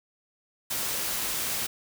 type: noise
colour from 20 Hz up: white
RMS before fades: -30 dBFS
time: 0.7-1.67 s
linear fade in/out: 10 ms
effects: none